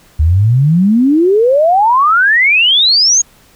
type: exponential sweep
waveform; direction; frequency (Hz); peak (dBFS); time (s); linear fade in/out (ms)
sine; up; 73.1 to 6750; -6; 0.19-3.22; 10
effects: pink hiss -46 dBFS RMS until 3.55 s